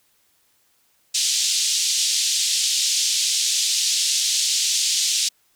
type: band-pass noise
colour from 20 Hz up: white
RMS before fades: -21 dBFS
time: 1.14-5.29 s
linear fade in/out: 10 ms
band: 3200 to 7400 Hz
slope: 24 dB/octave
effects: white hiss -63 dBFS RMS until 5.55 s